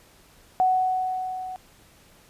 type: tone with level ramp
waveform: sine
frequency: 744 Hz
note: F#5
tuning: 9 cents sharp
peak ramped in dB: -16 to -32 dBFS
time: 0.6-1.56 s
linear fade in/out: 0 ms
effects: pink hiss -55 dBFS RMS until 2.29 s + resampled to 32000 Hz